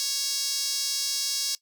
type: tone with high-pass filter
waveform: sawtooth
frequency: 554.4 Hz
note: C#5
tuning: in tune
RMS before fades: -28 dBFS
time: 0-1.55 s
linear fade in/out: 0 ms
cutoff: 5100 Hz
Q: 2.9
effects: noise-tail reverb RT60 0.1 s tail -20 dB re dry